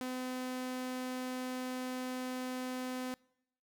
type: tone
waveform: sawtooth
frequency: 254.5 Hz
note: C4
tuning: 48 cents flat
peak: -33 dBFS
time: 0.01-3.14 s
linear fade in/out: 0 ms
effects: noise-tail reverb RT60 0.8 s tail -25 dB re dry